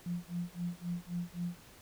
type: tone with tremolo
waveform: sine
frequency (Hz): 174.61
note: F3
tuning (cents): 0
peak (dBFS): -32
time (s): 0.06-1.6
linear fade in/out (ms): 2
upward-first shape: sine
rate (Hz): 3.8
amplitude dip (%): 100
effects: pink hiss -57 dBFS RMS until 1.81 s